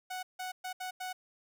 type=tone bursts at uneven times; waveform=sawtooth; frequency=740 Hz; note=F#5; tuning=in tune; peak=-33 dBFS; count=5; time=0.1-0.23 / 0.39-0.52 / 0.64-0.73 / 0.8-0.91 / 1-1.13 s; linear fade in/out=10 ms; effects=none